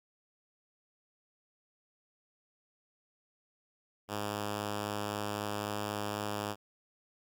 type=tone; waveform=5% pulse; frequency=103.83 Hz; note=G#2; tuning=in tune; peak=-23 dBFS; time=4.08-6.56 s; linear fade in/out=50 ms; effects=Opus 48 kbps